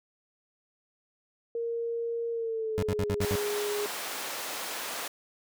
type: tone with pitch glide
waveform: sine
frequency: 465.2 to 414.4 Hz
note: A#4 to G#4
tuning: -4 to -4 cents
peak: -29 dBFS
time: 1.55-3.86 s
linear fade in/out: 2 ms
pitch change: -200 cents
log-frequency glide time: 2.31-3.08 s
type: tone bursts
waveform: 25% pulse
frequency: 95.9 Hz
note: G2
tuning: 37 cents flat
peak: -24 dBFS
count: 6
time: 2.78-3.355 s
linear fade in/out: 0 ms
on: 45 ms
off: 61 ms
type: high-pass noise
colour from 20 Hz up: pink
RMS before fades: -36 dBFS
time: 3.21-5.08 s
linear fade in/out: 5 ms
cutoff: 540 Hz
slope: 12 dB/octave
effects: none